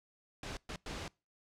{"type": "noise bursts at uneven times", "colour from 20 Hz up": "pink", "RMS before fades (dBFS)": -42, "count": 3, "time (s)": [[0.43, 0.57], [0.69, 0.76], [0.86, 1.08]], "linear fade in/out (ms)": 2, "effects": ["noise-tail reverb RT60 0.3 s tail -25 dB re dry", "low-pass 6000 Hz 12 dB/octave"]}